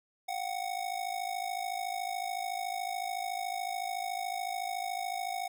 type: ring-modulated tone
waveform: square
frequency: 740 Hz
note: F#5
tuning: in tune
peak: -31 dBFS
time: 0.28-5.48 s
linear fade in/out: 10 ms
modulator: 26.9 Hz
effects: none